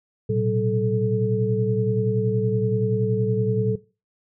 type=tone cluster; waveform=sine; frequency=115.2 / 125.8 / 190.6 / 435.4 Hz; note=A#2 / B2 / G3 / A4; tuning=-20 / +32 / -48 / -18 cents; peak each=-24 / -28 / -27 / -23 dBFS; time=0.29-3.76 s; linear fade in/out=10 ms; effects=noise-tail reverb RT60 0.3 s tail -18 dB re dry